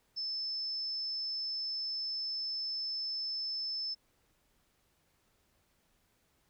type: tone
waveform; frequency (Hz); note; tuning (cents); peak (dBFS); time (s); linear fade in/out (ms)
sine; 5260; E8; -5; -34; 0.16-3.95; 20
effects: pink hiss -73 dBFS RMS until 6.49 s